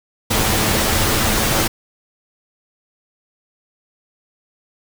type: noise with comb filter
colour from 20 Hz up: pink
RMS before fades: -17 dBFS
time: 0.3-1.68 s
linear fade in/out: 10 ms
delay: 9.1 ms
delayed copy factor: +0.5
effects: none